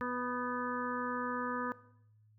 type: harmonic tone with a mistuned harmonic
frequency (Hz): 246.9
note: B3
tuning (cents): 0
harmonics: 1 / 2 / 4 / 5 / 6 / 7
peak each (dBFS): -39 / -40 / -41 / -40 / -45 / -43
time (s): 0.01-1.72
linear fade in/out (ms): 0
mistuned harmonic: 6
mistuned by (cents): +35
effects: noise-tail reverb RT60 0.7 s tail -17 dB re dry + added 107 Hz sine -62 dBFS peak until 2.38 s